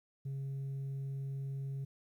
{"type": "tone", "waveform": "sine", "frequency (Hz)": 136.6, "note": "C#3", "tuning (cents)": -25, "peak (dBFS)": -34, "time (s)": [0.25, 1.85], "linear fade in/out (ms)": 10, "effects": ["tanh soft clip ceiling -36 dBFS", "12-bit"]}